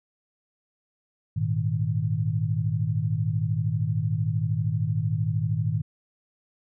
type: chord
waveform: sine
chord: Ab suspended second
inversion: none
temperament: just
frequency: 103.83 / 116.8 / 155.74 Hz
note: Ab2 / Bb2 / Eb3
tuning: 0 / +4 / +2 cents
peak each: -27 dBFS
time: 1.36-5.82 s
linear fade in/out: 10 ms
effects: none